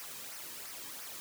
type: noise with flanger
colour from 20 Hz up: white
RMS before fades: -45 dBFS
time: 0-1.2 s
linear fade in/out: 0 ms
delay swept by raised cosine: 0.26 to 1.46 ms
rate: 2.9 Hz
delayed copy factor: -0.55
effects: none